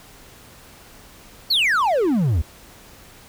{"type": "exponential sweep", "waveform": "triangle", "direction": "down", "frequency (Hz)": [4602, 68.8], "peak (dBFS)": -14, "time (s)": [1.5, 2.42], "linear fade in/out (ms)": 10, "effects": ["pink hiss -46 dBFS RMS until 3.28 s"]}